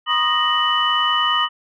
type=tone cluster; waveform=sine; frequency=965 / 1070 / 1235 / 1867 / 2978 Hz; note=B5 / C6 / D#6 / A#6 / F#7; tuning=-40 / +38 / -13 / +2 / +11 cents; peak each=-26 / -27 / -19 / -24 / -19 dBFS; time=0.06-1.49 s; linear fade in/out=50 ms; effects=tanh soft clip ceiling -4 dBFS